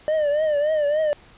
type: tone with vibrato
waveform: triangle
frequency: 602 Hz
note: D5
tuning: 43 cents sharp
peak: -16 dBFS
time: 0.08-1.13 s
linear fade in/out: 0 ms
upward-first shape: triangle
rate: 3.5 Hz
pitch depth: 100 cents each way
effects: pink hiss -50 dBFS RMS until 1.37 s + resampled to 8000 Hz